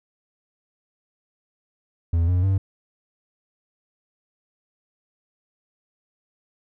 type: tone with pitch steps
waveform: triangle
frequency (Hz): 83.9 / 89.92 / 96.38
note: E2 / F#2 / G2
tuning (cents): +31 / -49 / -29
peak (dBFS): -15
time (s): 2.13-2.58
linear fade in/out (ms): 5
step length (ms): 150
effects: none